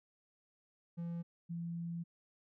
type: tone pair in turn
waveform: triangle / sine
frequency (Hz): 170 / 169.36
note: F3 / E3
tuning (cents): -46 / +47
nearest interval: unison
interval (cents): 7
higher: first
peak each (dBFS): -36 / -38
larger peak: first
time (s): 0.97-1.23 / 1.49-2.04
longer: second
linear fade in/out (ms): 20
effects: none